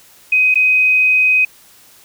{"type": "tone with dropouts", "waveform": "sine", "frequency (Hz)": 2514, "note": "D#7", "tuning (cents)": 17, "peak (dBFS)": -9, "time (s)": [0.32, 1.45], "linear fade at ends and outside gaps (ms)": 5, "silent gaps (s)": [0.543, 0.555], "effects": ["white hiss -46 dBFS RMS until 2.04 s"]}